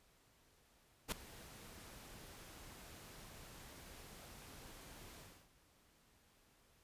pink noise with ADSR envelope, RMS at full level -37 dBFS, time 1.08-5.49 s, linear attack 40 ms, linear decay 3 ms, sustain -19 dB, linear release 310 ms, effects pink hiss -71 dBFS RMS until 6.83 s + resampled to 32000 Hz

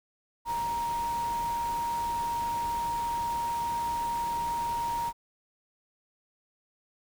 sine tone in noise, 938 Hz, A#5, 11 cents sharp, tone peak -28 dBFS, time 0.45-5.13 s, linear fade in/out 50 ms, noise pink, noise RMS -42 dBFS, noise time 0.45-5.13 s, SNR +11 dB, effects none

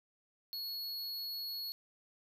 square tone, 4349 Hz, C#8, 34 cents flat, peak -39 dBFS, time 0.53-1.72 s, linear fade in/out 0 ms, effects 12-bit

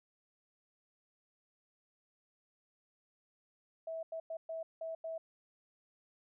sine tone bursts at uneven times, 651 Hz, E5, 22 cents flat, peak -38 dBFS, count 6, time 3.87-4.03 / 4.12-4.2 / 4.3-4.37 / 4.49-4.63 / 4.81-4.95 / 5.04-5.18 s, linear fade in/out 5 ms, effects none

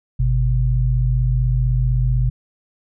sine tone pair together, 50.19 / 126 Hz, G1 / B2, +42 / +35 cents, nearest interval octave + major third, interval 1593 cents, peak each -17 dBFS, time 0.19-2.3 s, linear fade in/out 10 ms, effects none

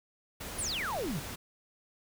pink noise, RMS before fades -41 dBFS, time 0.4-1.36 s, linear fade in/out 10 ms
sine exponential sweep, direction down, 11175 to 125.5 Hz, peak -32 dBFS, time 0.58-1.2 s, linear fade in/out 10 ms
effects none

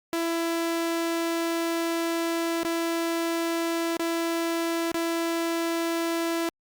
sawtooth tone with dropouts, 333.7 Hz, E4, 21 cents sharp, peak -21 dBFS, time 0.13-6.49 s, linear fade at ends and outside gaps 0 ms, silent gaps 2.632-2.649 / 3.968-3.995 / 4.917-4.944 s, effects Opus 48 kbps

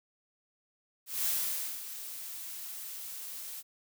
blue noise with ADSR envelope, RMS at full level -30 dBFS, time 1.06-3.63 s, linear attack 190 ms, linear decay 550 ms, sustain -12 dB, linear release 39 ms, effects none

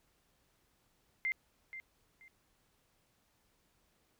sine tone with echo, 2091 Hz, C7, 2 cents flat, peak -31 dBFS, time 1.25-1.32 s, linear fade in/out 0 ms, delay 480 ms, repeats 2, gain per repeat -12 dB, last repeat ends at 2.28 s, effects pink hiss -74 dBFS RMS until 4.19 s

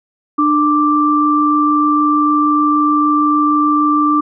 sine tone pair together, 298.9 / 1175 Hz, D4 / D6, +31 / +1 cents, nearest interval 2 octaves, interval 2370 cents, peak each -13 / -12 dBFS, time 0.38-4.21 s, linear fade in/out 10 ms, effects none

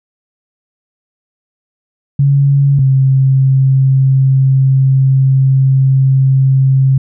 sine tone pair in turn, 139.8 / 133.7 Hz, C#3 / C3, +15 / +38 cents, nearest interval minor second, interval 77 cents, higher first, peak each -6 dBFS, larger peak neither, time 2.19-2.79 / 2.79-6.98 s, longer second, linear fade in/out 5 ms, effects none

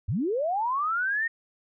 sine linear sweep, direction up, 73.42 to 1870 Hz, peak -24 dBFS, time 0.08-1.28 s, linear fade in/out 10 ms, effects none

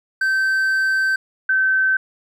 triangle / sine tone pair in turn, 1549 / 1540.1 Hz, G6 / G6, -21 / -31 cents, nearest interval unison, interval 10 cents, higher first, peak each -14 dBFS, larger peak neither, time 0.21-1.16 / 1.49-1.97 s, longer first, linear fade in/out 5 ms, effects none

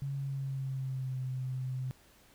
sine tone with pitch glide, 138.5 to 129.23 Hz, C#3 to C3, -1 to -21 cents, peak -33 dBFS, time 0.02-1.91 s, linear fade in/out 0 ms, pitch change -120 cents, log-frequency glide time 0.15-1.21 s, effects pink hiss -62 dBFS RMS until 2.34 s

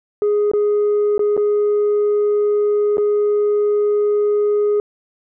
sine tone with dropouts, 415.3 Hz, G#4, in tune, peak -11 dBFS, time 0.22-4.8 s, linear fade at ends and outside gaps 1 ms, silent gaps 0.515-0.535 / 1.18-1.193 / 1.367-1.376 / 2.971-2.981 s, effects tanh soft clip ceiling -12 dBFS

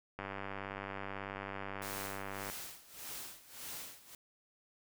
click train, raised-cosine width 0.5 ms, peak -26 dBFS, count 228, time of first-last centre 0.19-2.499 s, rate 98.3 Hz
white noise with tremolo, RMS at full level -44 dBFS, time 1.82-4.15 s, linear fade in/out 2 ms, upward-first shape sine, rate 1.7 Hz, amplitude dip 85%
effects none

